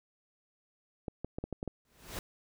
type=clicks; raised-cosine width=2 ms; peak=-23 dBFS; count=7; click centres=1.082 / 1.246 / 1.385 / 1.44 / 1.527 / 1.629 / 1.677 s
type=noise with exponential growth; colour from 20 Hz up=pink; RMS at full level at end=-37 dBFS; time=1.85-2.19 s; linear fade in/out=1 ms; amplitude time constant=73 ms
effects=none